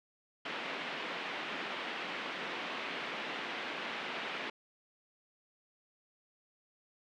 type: band-pass noise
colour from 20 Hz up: white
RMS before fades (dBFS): -40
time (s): 0.45-4.5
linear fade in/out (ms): 5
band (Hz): 190 to 3000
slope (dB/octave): 24
effects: none